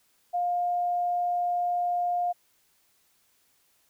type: tone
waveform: sine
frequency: 707 Hz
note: F5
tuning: 21 cents sharp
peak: -24 dBFS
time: 0.33-2.33 s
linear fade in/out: 20 ms
effects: white hiss -67 dBFS RMS until 3.89 s